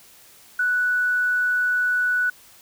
triangle tone with tanh clipping, 1480 Hz, F#6, in tune, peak -18 dBFS, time 0.59-2.3 s, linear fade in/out 5 ms, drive 3 dB, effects white hiss -50 dBFS RMS until 2.61 s

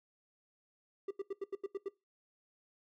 triangle tone bursts, 393.1 Hz, G4, 5 cents sharp, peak -33 dBFS, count 8, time 1.08-1.885 s, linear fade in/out 5 ms, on 28 ms, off 83 ms, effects noise-tail reverb RT60 0.2 s tail -19 dB re dry

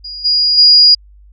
sine tone with level steps, 4875 Hz, D#8, 36 cents flat, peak -24 / -9 / -3 dBFS, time 0.04-0.95 s, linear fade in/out 10 ms, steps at 0.24 / 0.57 s, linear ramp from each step 20 ms, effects added 50 Hz sine -39 dBFS peak until 1.32 s

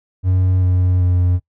triangle tone with pitch steps, 92.5 / 91.07 / 89.66 Hz, F#2 / F#2 / F2, 0 / -27 / +46 cents, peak -10 dBFS, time 0.23-1.4 s, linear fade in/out 50 ms, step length 390 ms, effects noise-tail reverb RT60 0.1 s tail -21 dB re dry

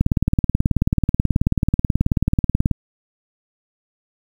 click train, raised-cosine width 5 ms, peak -3 dBFS, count 51, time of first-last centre 0.01-2.713 s, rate 18.5 Hz, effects 7-bit

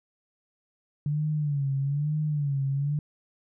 sine tone with vibrato, 144.6 Hz, D3, 27 cents flat, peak -24 dBFS, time 1.06-2.99 s, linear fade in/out 2 ms, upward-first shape sine, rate 1.1 Hz, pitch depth 100 cents each way, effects none

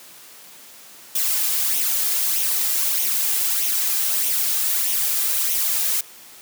blue noise with flanger, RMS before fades -21 dBFS, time 1.15-6.01 s, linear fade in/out 5 ms, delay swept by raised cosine 0.32 to 2.52 ms, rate 1.6 Hz, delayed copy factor +0.55, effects white hiss -44 dBFS RMS until 6.41 s + high-pass 150 Hz 12 dB/octave

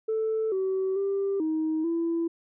sine tone with pitch steps, 440.6 / 380.2 / 394.4 / 315.2 / 334.1 Hz, A4 / F#4 / G4 / D#4 / E4, +2 / +47 / +11 / +23 / +23 cents, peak -23 dBFS, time 0.08-2.28 s, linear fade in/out 10 ms, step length 440 ms, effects tanh soft clip ceiling -21 dBFS

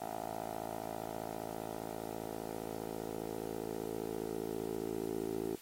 10% pulse tone with band-pass filter sweep, 55 Hz, A1, in tune, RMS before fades -41 dBFS, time 0-5.56 s, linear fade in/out 10 ms, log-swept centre 680 to 390 Hz, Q 4.6, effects white hiss -56 dBFS RMS until 5.61 s + AAC 48 kbps

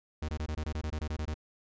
45% pulse tone bursts, 77.1 Hz, D#2, 15 cents flat, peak -32 dBFS, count 13, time 0.22-1.342 s, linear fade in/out 5 ms, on 66 ms, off 22 ms, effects resampled to 16000 Hz

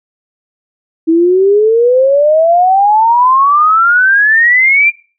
sine exponential sweep, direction up, 319.7 to 2400 Hz, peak -5 dBFS, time 1.07-4.91 s, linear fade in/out 20 ms, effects noise-tail reverb RT60 0.4 s tail -23 dB re dry

